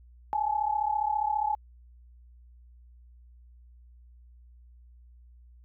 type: tone pair together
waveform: sine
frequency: 830.6 / 865.4 Hz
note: G#5 / A5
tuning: 0 / -29 cents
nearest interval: minor second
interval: 71 cents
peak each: -28 dBFS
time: 0.33-1.55 s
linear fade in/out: 0 ms
effects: added 60 Hz sine -51 dBFS peak until 5.64 s